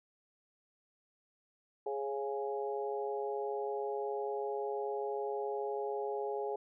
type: harmonic tone with a mistuned harmonic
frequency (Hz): 138.59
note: C#3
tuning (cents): 0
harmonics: 3 / 4 / 5 / 6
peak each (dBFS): -36 / -42 / -44 / -41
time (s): 1.86-6.56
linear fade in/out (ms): 5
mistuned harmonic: 4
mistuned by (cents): -21
effects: none